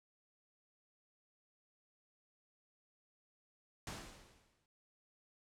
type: noise with exponential decay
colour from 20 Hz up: pink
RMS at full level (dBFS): -43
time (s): 3.87-4.66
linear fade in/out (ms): 1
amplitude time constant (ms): 170
effects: noise-tail reverb RT60 0.4 s tail -26 dB re dry + low-pass 9000 Hz 12 dB/octave